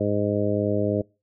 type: harmonic tone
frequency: 103.2 Hz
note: G#2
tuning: 10 cents flat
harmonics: 1 / 2 / 3 / 4 / 5 / 6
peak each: -28 / -28 / -28 / -28 / -28 / -28 dBFS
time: 0-1.02 s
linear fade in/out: 10 ms
effects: noise-tail reverb RT60 0.3 s tail -25 dB re dry